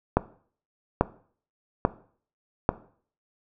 click train, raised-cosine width 1 ms, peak -4 dBFS, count 4, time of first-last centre 0.17-2.691 s, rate 1.19 Hz, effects noise-tail reverb RT60 0.5 s tail -17 dB re dry

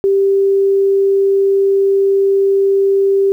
sine tone, 392.7 Hz, G4, 3 cents sharp, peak -9 dBFS, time 0.04-3.32 s, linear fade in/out 0 ms, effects 8-bit

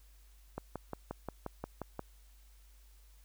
click train, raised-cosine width 1 ms, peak -24 dBFS, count 9, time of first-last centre 0.58-1.993 s, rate 5.66 Hz, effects added 50 Hz sine -57 dBFS peak until 3.24 s + white hiss -68 dBFS RMS until 3.24 s

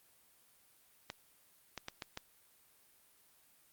clicks, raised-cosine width 0.2 ms, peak -23 dBFS, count 5, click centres 1.101 / 1.777 / 1.884 / 2.022 / 2.174 s, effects white hiss -67 dBFS RMS until 3.72 s + Opus 32 kbps

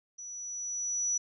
sine tone with level ramp, 5900 Hz, F#8, 6 cents flat, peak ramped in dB -41 to -26 dBFS, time 0.18-1.18 s, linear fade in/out 10 ms, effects none

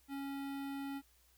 square tone with notch filter, 276.9 Hz, C#4, 2 cents flat, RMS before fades -42 dBFS, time 0.08-1.02 s, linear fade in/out 50 ms, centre 6500 Hz, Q 0.81, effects added 60 Hz sine -70 dBFS peak until 1.37 s + white hiss -70 dBFS RMS until 1.37 s

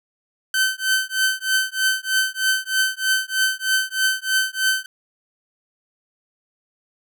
sawtooth tone with tremolo, 1536 Hz, G6, 36 cents flat, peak -11 dBFS, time 0.54-4.86 s, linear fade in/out 2 ms, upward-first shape triangle, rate 3.2 Hz, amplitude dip 100%, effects none

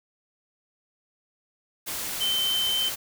sine tone in noise, 3087 Hz, G7, 27 cents flat, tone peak -23 dBFS, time 2.2-2.9 s, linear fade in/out 20 ms, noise white, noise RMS -32 dBFS, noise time 1.86-2.96 s, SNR +6 dB, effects none

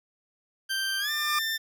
20% pulse tone with pitch glide, 1568 to 1790.8 Hz, G6 to A6, 0 to +30 cents, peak -22 dBFS, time 0.69-1.58 s, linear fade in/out 20 ms, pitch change +230 cents, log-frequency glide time 0.99-1.11 s
35% pulse tone with exponential growth, 1198 Hz, D6, 34 cents sharp, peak -22 dBFS, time 0.74-1.39 s, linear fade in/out 5 ms, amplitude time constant 140 ms
effects none

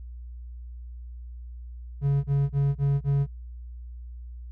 triangle tone bursts, 140.2 Hz, C#3, 20 cents sharp, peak -18 dBFS, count 5, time 2.01-3.268 s, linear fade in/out 50 ms, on 230 ms, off 27 ms, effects added 60 Hz sine -37 dBFS peak until 4.51 s

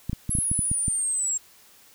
clicks, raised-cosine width 5 ms, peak -15 dBFS, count 9, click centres 0.096 / 0.131 / 0.294 / 0.352 / 0.387 / 0.515 / 0.592 / 0.715 / 0.882 s
sine linear sweep, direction down, 10930 to 7459 Hz, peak -23 dBFS, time 0.3-1.38 s, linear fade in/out 10 ms
effects white hiss -54 dBFS RMS until 1.94 s

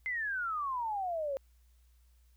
sine exponential sweep, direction down, 2093 to 530 Hz, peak -32 dBFS, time 0.06-1.37 s, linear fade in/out 0 ms, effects added 60 Hz sine -61 dBFS peak until 2.36 s + white hiss -75 dBFS RMS until 2.36 s

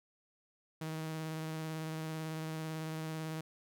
sawtooth tone with vibrato, 158.5 Hz, D#3, 32 cents sharp, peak -34 dBFS, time 0.81-3.41 s, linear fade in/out 5 ms, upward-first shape triangle, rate 18 Hz, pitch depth 20 cents each way, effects none

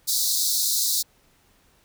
pink high-pass noise, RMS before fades -23 dBFS, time 0.07-1.03 s, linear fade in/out 20 ms, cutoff 3800 Hz, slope 96 dB/octave, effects pink hiss -61 dBFS RMS until 1.84 s

